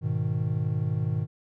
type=chord; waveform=triangle; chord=G# minor; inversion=none; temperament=equal; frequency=103.83 / 123.47 / 155.56 Hz; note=G#2 / B2 / D#3; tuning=0 / 0 / 0 cents; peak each=-27 dBFS; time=0.01-1.27 s; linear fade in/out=50 ms; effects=none